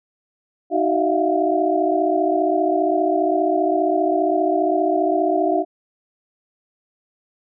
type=tone cluster; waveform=sine; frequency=311.3 / 373.5 / 633 / 683 / 718 Hz; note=D#4 / F#4 / D#5 / F5 / F5; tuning=+1 / +16 / +30 / -39 / +48 cents; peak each=-22 / -22 / -25 / -20 / -26 dBFS; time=0.7-5.65 s; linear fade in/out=50 ms; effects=none